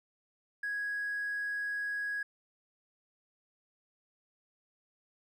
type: tone with hard clipping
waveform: sine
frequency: 1660 Hz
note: G#6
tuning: 1 cent flat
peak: -33 dBFS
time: 0.63-2.23 s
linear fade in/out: 5 ms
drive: 1 dB
effects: none